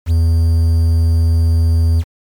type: tone with quantisation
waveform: triangle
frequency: 82.6 Hz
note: E2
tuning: 4 cents sharp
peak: -7 dBFS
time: 0.06-2.04 s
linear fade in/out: 50 ms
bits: 6
effects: MP3 96 kbps